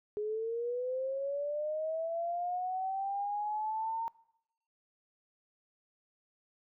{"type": "linear sweep", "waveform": "sine", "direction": "up", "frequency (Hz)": [415.3, 918], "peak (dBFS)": -32, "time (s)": [0.17, 4.08], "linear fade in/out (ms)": 0, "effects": ["noise-tail reverb RT60 0.8 s tail -23 dB re dry"]}